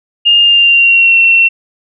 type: tone with pitch glide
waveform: sine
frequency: 2824 to 2714 Hz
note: F7 to E7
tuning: +19 to +50 cents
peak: -4 dBFS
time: 0.25-1.49 s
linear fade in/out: 20 ms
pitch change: -69 cents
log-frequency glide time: 0.39-1.18 s
effects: none